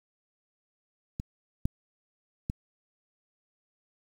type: clicks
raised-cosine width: 5 ms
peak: -21 / -14 / -18 dBFS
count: 3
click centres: 1.199 / 1.655 / 2.499 s
effects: 8-bit